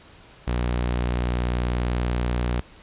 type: tone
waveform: sawtooth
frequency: 60.5 Hz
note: B1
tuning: 35 cents flat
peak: -18 dBFS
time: 0.47-2.61 s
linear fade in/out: 10 ms
effects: pink hiss -49 dBFS RMS until 2.82 s + resampled to 8000 Hz